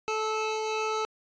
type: tone pair together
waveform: 25% pulse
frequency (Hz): 435.8 / 1306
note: A4 / E6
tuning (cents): -17 / -17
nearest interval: octave + perfect fifth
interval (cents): 1900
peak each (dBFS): -25 / -30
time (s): 0.08-1.05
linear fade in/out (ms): 0
effects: resampled to 16000 Hz